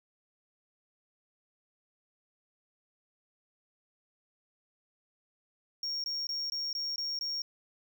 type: tone bursts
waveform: triangle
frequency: 5550 Hz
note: F8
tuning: 12 cents flat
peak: -31 dBFS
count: 7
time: 5.83-7.42 s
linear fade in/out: 2 ms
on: 210 ms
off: 20 ms
effects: none